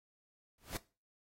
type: noise with exponential growth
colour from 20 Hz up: pink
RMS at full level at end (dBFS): -36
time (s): 0.58-0.77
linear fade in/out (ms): 2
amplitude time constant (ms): 40
effects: noise-tail reverb RT60 0.3 s tail -18 dB re dry + AAC 48 kbps